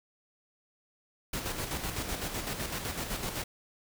pink noise with tremolo, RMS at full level -34 dBFS, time 1.33-3.44 s, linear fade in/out 5 ms, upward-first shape square, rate 7.9 Hz, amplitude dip 45%, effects none

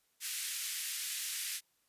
white band-pass noise, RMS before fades -39 dBFS, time 0.2-1.61 s, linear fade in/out 50 ms, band 1800 to 13000 Hz, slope 24 dB/octave, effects white hiss -75 dBFS RMS until 1.88 s + resampled to 32000 Hz

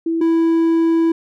sine / triangle tone pair in turn, 329.6 / 329.6 Hz, E4 / E4, 0 / 0 cents, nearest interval unison, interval 0 cents, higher neither, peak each -16 / -10 dBFS, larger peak second, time 0.06-0.21 / 0.21-1.12 s, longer second, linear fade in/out 5 ms, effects none

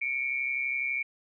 sine tone pair together, 2220 / 2352 Hz, C#7 / D7, +2 / +2 cents, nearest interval minor second, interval 100 cents, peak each -31 / -30 dBFS, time 0.01-1.03 s, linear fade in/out 10 ms, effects none

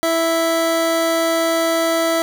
25% pulse tone pair together, 329.6 / 659.2 Hz, E4 / E5, 0 / 0 cents, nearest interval octave, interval 1200 cents, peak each -16 dBFS, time 0.03-2.22 s, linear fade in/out 0 ms, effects none

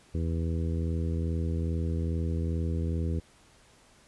harmonic tone, 82.41 Hz, E2, in tune, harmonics 1 / 2 / 3 / 4 / 5 / 6, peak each -28 / -34 / -38 / -40 / -42 / -44 dBFS, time 0.14-3.2 s, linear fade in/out 10 ms, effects pink hiss -59 dBFS RMS until 4.07 s + resampled to 24000 Hz

